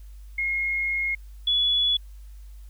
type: tone pair in turn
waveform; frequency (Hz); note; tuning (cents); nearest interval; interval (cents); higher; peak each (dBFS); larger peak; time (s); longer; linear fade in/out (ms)
sine; 2152 / 3409; C7 / G#7; +48 / +45; minor sixth; 797; second; -23 / -19; second; 0.38-1.15 / 1.47-1.97; first; 5
effects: added 50 Hz sine -40 dBFS peak until 2.69 s + white hiss -62 dBFS RMS until 2.69 s